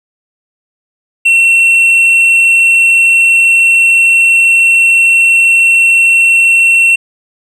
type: tone with tanh clipping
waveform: sine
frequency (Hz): 2713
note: E7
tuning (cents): +49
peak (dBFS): -5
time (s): 1.25-6.96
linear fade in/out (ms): 10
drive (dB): 4
effects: none